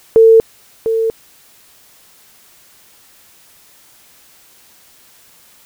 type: tone with echo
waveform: sine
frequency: 450 Hz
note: A4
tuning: 39 cents sharp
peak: -3 dBFS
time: 0.16-0.4 s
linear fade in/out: 0 ms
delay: 700 ms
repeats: 1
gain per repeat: -9 dB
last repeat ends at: 1.1 s
effects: white hiss -47 dBFS RMS until 5.65 s